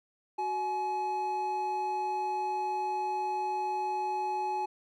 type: tone pair together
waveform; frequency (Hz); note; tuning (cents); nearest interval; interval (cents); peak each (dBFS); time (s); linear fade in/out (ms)
triangle; 371.2 / 847; F#4 / G#5; +6 / +34; octave + major second; 1428; -36 / -28; 0.38-4.66; 10
effects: none